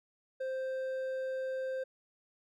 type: tone with hard clipping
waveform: sine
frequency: 523.3 Hz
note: C5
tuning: in tune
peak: -35 dBFS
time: 0.4-1.84 s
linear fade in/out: 10 ms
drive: 5 dB
effects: none